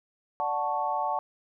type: chord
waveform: sine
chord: D major seventh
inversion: none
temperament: equal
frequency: 587.3 / 740 / 880 / 1108.7 Hz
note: D5 / F#5 / A5 / C#6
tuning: 0 / 0 / 0 / 0 cents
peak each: -35 / -31 / -29 / -33 dBFS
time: 0.4-1.19 s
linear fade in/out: 0 ms
effects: none